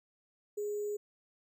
sine tone with sample-and-hold, 415.3 Hz, G#4, in tune, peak -33 dBFS, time 0.57-0.97 s, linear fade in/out 10 ms, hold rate 7350 Hz, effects none

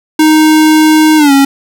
square tone with pitch glide, 311.1 to 275.6 Hz, D#4 to C#4, 0 to -10 cents, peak -4 dBFS, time 0.19-1.45 s, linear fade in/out 5 ms, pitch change -210 cents, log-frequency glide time 1.17-1.32 s, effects none

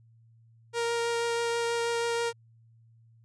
sawtooth tone with vibrato, 467.7 Hz, A#4, 6 cents sharp, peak -23 dBFS, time 0.73-2.33 s, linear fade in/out 50 ms, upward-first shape triangle, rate 6.2 Hz, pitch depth 10 cents each way, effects added 114 Hz sine -56 dBFS peak until 3.24 s + resampled to 22050 Hz

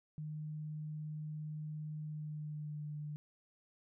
sine tone with pitch glide, 152.9 to 149.41 Hz, D#3 to D3, -30 to +30 cents, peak -40 dBFS, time 0.18-3.16 s, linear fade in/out 0 ms, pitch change -40 cents, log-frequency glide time 2.02-2.91 s, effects none

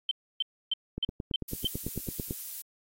sine tone bursts, 3102 Hz, G7, 19 cents flat, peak -25 dBFS, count 6, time 0.09-1.672 s, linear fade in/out 2 ms, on 22 ms, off 290 ms
click train, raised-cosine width 3 ms, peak -21 dBFS, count 13, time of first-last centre 0.98-2.309 s, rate 9.03 Hz
violet noise, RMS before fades -38 dBFS, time 1.48-2.62 s, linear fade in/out 5 ms
effects AAC 48 kbps

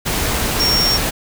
sine tone in noise, 5530 Hz, F8, 18 cents flat, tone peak -14 dBFS, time 0.59-0.98 s, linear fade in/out 20 ms, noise pink, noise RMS -19 dBFS, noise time 0.05-1.11 s, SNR +2 dB, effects none

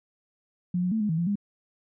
sine tone with pitch steps, 178.1 / 180.7 / 221.3 / 209.8 / 160.8 / 171.1 / 203.2 Hz, F3 / F#3 / A3 / G#3 / E3 / F3 / G#3, +34 / -41 / +10 / +18 / -43 / -35 / -38 cents, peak -23 dBFS, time 0.74-1.356 s, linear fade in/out 5 ms, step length 88 ms, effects none

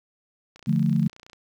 click train, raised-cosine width 0.2 ms, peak -29 dBFS, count 24, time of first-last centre 0.56-1.332 s, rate 29.8 Hz
sine chord, D minor, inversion none, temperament equal, 146.83 / 174.61 / 220 Hz, D3 / F3 / A3, 0 / 0 / 0 cents, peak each -23 dBFS, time 0.67-1.08 s, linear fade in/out 10 ms
effects 9-bit

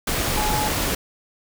sine tone in noise, 847 Hz, G#5, 34 cents sharp, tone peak -24 dBFS, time 0.37-0.68 s, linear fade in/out 5 ms, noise pink, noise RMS -23 dBFS, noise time 0.07-0.95 s, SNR -4 dB, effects none

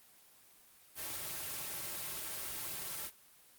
white noise with comb filter, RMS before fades -41 dBFS, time 0.95-3.11 s, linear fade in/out 50 ms, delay 4.1 ms, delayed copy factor -0.55, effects white hiss -62 dBFS RMS until 3.58 s + Opus 24 kbps

